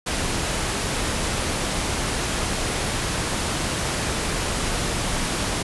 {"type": "low-pass noise", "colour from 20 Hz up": "pink", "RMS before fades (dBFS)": -25, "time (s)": [0.06, 5.63], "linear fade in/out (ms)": 10, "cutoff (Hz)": 11000, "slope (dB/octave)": 96, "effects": []}